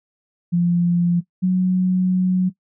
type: tone pair in turn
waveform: sine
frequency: 173.7 / 184.03 Hz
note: F3 / F#3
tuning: -9 / -9 cents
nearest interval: minor second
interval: 100 cents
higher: second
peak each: -14 dBFS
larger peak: neither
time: 0.52-1.21 / 1.42-2.5 s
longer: second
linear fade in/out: 20 ms
effects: noise-tail reverb RT60 0.1 s tail -17 dB re dry